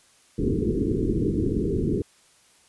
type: low-pass noise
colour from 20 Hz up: white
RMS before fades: -24 dBFS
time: 0.38-2.02 s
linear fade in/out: 5 ms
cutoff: 440 Hz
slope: 96 dB/octave
effects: white hiss -58 dBFS RMS until 2.68 s + resampled to 24000 Hz